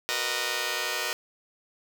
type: chord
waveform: 5% pulse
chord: B major seventh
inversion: second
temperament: just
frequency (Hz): 370.4 / 463 / 493.9 / 617.4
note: F#4 / A#4 / B4 / D#5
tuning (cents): +2 / -12 / 0 / -14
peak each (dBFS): -25 / -22 / -23 / -21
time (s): 0.09-1.13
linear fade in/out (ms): 0
effects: none